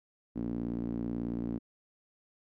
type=tone with band-pass filter; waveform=sawtooth; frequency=58.3 Hz; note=A#1; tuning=1 cent sharp; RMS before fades=-35 dBFS; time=0.35-1.59 s; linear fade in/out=20 ms; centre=260 Hz; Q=3.7; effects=none